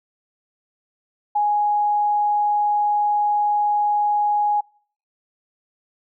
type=tone; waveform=sine; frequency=831 Hz; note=G#5; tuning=1 cent sharp; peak=-16 dBFS; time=1.35-4.61 s; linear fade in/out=10 ms; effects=noise-tail reverb RT60 0.5 s tail -26 dB re dry